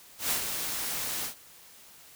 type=noise with ADSR envelope; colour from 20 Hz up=white; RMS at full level=-27 dBFS; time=0.18-1.35 s; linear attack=130 ms; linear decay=93 ms; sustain=-6 dB; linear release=110 ms; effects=white hiss -53 dBFS RMS until 2.15 s